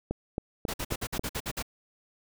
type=click train; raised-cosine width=2 ms; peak=-16 dBFS; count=5; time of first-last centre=0.11-1.194 s; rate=3.69 Hz
type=noise bursts; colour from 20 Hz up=pink; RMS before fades=-33 dBFS; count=9; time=0.68-1.626 s; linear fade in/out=10 ms; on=58 ms; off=53 ms
effects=none